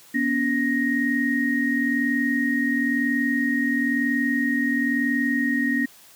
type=tone cluster; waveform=sine; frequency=241.9 / 282.9 / 1870 Hz; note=B3 / C#4 / A#6; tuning=-36 / +35 / +5 cents; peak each=-24 dBFS; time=0.14-5.86 s; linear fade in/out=10 ms; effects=white hiss -50 dBFS RMS until 6.15 s + high-pass 100 Hz 12 dB/octave